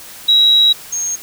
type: tone pair in turn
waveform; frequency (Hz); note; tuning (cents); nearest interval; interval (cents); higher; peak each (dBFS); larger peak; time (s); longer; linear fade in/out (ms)
sine; 3862 / 6483; B7 / G#8; -39 / -43; major sixth; 896; second; -7 / -17; first; 0.28-0.73 / 0.92-1.16; first; 10
effects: white hiss -35 dBFS RMS until 1.22 s